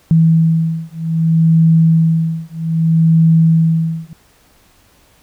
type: beating tone pair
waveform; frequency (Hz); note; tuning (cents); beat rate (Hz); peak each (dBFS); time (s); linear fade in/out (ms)
sine; 162.5 / 163.13; E3 / E3; -24 / -18; 0.63; -12; 0.11-4.13; 0
effects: pink hiss -51 dBFS RMS until 5.22 s